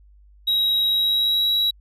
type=tone with pitch glide; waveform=triangle; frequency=3832 to 3883 Hz; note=A#7 to B7; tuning=+47 to -30 cents; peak=-16 dBFS; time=0.47-1.71 s; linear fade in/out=10 ms; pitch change=+23 cents; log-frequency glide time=0.88-1.54 s; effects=added 50 Hz sine -48 dBFS peak until 1.8 s